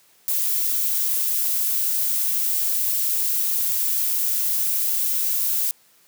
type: noise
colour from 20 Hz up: violet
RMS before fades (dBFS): -22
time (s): 0.28-5.71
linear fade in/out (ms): 0
effects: white hiss -57 dBFS RMS until 6.07 s + high-pass 100 Hz 12 dB/octave